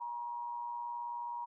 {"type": "tone with amplitude modulation", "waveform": "sine", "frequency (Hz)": 952, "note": "A#5", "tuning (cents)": 36, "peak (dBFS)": -35, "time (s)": [0, 1.46], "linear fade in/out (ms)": 20, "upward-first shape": "sine", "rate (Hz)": 119, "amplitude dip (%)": 50, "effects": []}